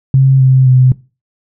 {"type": "tone with pitch steps", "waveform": "sine", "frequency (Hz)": [133.9, 131.07, 128.3], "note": ["C3", "C3", "C3"], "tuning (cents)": [40, 3, -34], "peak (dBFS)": -4, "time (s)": [0.14, 0.92], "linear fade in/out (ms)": 2, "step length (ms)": 260, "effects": ["noise-tail reverb RT60 0.3 s tail -20 dB re dry"]}